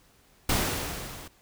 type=noise with level ramp; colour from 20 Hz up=pink; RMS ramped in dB=-24 to -44 dBFS; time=0.49-1.28 s; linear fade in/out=5 ms; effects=pink hiss -61 dBFS RMS until 1.41 s